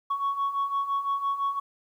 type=beating tone pair; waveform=sine; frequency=1108.7 / 1114.6 Hz; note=C#6 / C#6; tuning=0 / +9 cents; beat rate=5.9 Hz; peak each=-30 / -25 dBFS; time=0.1-1.6 s; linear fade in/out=10 ms; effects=tanh soft clip ceiling -21 dBFS + 10-bit